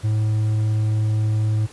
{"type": "tone", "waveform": "triangle", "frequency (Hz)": 108, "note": "A2", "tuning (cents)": -32, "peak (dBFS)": -15, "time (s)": [0.03, 1.67], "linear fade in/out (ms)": 20, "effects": ["pink hiss -45 dBFS RMS until 1.72 s", "resampled to 24000 Hz"]}